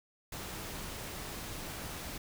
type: noise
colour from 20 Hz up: pink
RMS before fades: -42 dBFS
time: 0.32-2.18 s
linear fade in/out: 5 ms
effects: none